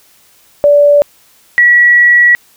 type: tone pair in turn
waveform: sine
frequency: 580 / 1931.8 Hz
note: D5 / B6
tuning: -22 / -39 cents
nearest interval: octave + major sixth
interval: 2083 cents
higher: second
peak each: -3 dBFS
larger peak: neither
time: 0.64-1.02 / 1.58-2.35 s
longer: second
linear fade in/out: 0 ms
effects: white hiss -47 dBFS RMS until 2.56 s